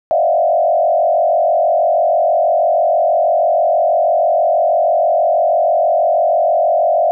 sine tone with frequency modulation, 660 Hz, E5, 2 cents sharp, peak -10 dBFS, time 0.11-7.11 s, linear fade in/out 0 ms, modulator 46.2 Hz, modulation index 1.5, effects none

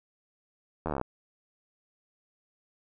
slowing click train, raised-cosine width 1 ms, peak -17 dBFS, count 12, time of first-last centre 0.86-1.014 s, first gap 12 ms, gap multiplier 1.03, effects none

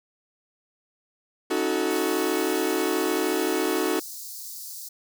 40% pulse chord, D# half-diminished seventh, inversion third, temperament equal with one note detuned, 277.2 / 316.2 / 370 / 440 Hz, C#4 / D#4 / F#4 / A4, 0 / +28 / 0 / 0 cents, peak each -31 / -27 / -26 / -28 dBFS, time 1.5-4 s, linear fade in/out 10 ms
white high-pass noise, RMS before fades -38 dBFS, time 1.9-4.89 s, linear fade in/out 10 ms, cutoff 4300 Hz, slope 48 dB/octave
effects none

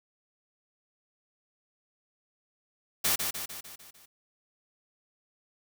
white noise with echo, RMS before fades -26 dBFS, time 3.04-3.16 s, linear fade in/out 10 ms, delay 150 ms, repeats 6, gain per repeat -5 dB, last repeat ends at 4.06 s, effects none

